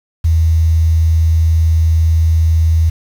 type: tone with quantisation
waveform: sine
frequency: 81.1 Hz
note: E2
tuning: 28 cents flat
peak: -8 dBFS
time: 0.24-2.9 s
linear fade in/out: 10 ms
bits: 6
effects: none